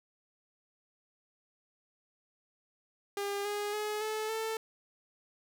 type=tone with pitch steps; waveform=sawtooth; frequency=402.7 / 412.6 / 422.7 / 433.1 / 443.7 Hz; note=G4 / G#4 / G#4 / A4 / A4; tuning=+47 / -11 / +31 / -27 / +14 cents; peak=-29 dBFS; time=3.17-4.57 s; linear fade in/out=2 ms; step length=280 ms; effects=none

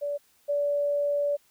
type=tone pair in turn; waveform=sine; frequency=577 / 577 Hz; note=D5 / D5; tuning=-31 / -31 cents; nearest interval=unison; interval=0 cents; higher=neither; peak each=-27 / -23 dBFS; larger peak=second; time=0.01-0.18 / 0.48-1.37 s; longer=second; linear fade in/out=20 ms; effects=white hiss -64 dBFS RMS until 1.5 s

